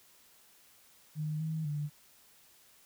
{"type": "tone with pitch steps", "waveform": "sine", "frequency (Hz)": [153.2, 158.6, 147.8], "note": ["D#3", "D#3", "D3"], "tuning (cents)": [-27, 33, 11], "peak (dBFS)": -32, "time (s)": [1.15, 1.9], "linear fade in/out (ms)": 50, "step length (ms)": 250, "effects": ["white hiss -62 dBFS RMS until 2.85 s"]}